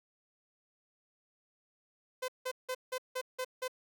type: tone bursts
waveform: sawtooth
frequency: 511 Hz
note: C5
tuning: 41 cents flat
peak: -30 dBFS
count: 7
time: 2.22-3.681 s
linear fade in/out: 10 ms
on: 63 ms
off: 170 ms
effects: none